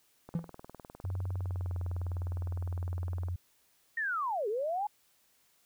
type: click train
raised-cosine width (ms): 1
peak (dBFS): -32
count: 60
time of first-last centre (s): 0.29-3.285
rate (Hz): 19.7
type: tone with exponential decay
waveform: triangle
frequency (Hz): 168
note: E3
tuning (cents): +33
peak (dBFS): -24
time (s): 0.35-0.51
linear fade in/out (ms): 2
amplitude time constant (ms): 33
type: tone with pitch glide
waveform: sine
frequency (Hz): 92.5 to 88.42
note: F#2 to F2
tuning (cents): 0 to +22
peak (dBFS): -32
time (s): 1.04-3.36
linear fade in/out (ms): 5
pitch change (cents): -78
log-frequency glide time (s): 1.38-1.8
type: linear two-way sweep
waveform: sine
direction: down then up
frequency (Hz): 1878 to 394.3 to 855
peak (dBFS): -30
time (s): 3.97-4.87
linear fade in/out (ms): 5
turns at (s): 4.48
effects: white hiss -69 dBFS RMS until 5.65 s